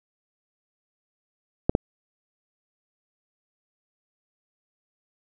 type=clicks; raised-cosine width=2 ms; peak=-5 dBFS; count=2; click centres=1.695 / 1.751 s; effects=none